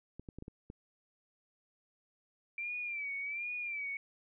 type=clicks; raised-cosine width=3 ms; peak=-32 dBFS; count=6; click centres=0.196 / 0.288 / 0.386 / 0.424 / 0.481 / 0.701 s
type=tone with vibrato; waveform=sine; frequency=2339 Hz; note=D7; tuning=8 cents flat; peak=-36 dBFS; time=2.58-3.97 s; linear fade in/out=2 ms; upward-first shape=sine; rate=1.3 Hz; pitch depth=87 cents each way
effects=none